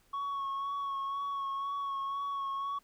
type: tone with vibrato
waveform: sine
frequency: 1108.7 Hz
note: C#6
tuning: in tune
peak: -30 dBFS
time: 0.13-2.79 s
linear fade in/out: 10 ms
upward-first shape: sine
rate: 2 Hz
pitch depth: 24 cents each way
effects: tanh soft clip ceiling -32 dBFS + pink hiss -68 dBFS RMS until 2.83 s